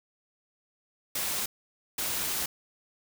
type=noise bursts at uneven times; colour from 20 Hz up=white; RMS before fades=-31 dBFS; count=2; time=1.15-1.46 / 1.98-2.46 s; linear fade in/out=5 ms; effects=none